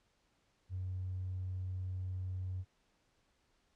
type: tone with tanh clipping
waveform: triangle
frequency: 92.5 Hz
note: F#2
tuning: in tune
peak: -36 dBFS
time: 0.69-2.65 s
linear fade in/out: 50 ms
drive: 1 dB
effects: pink hiss -75 dBFS RMS until 3.75 s + low-pass 7000 Hz 12 dB/octave